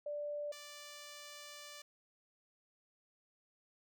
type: tone pair in turn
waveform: sine / 5% pulse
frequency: 587.3 / 587.3 Hz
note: D5 / D5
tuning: 0 / 0 cents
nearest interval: unison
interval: 0 cents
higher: neither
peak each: -38 / -38 dBFS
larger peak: neither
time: 0.06-0.52 / 0.52-1.82 s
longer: second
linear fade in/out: 5 ms
effects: none